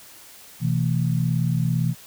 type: tone cluster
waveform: sine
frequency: 125.6 / 163.4 / 221.3 Hz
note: B2 / E3 / A3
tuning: +30 / -15 / +10 cents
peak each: -22 / -22 / -31 dBFS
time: 0.6-1.95 s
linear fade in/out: 50 ms
effects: white hiss -46 dBFS RMS until 2.06 s